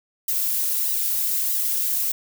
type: noise with flanger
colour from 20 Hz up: violet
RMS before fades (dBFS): -23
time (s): 0.28-2.12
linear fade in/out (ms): 5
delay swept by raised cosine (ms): 1 to 3.7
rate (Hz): 1.6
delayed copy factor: +0.75
effects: none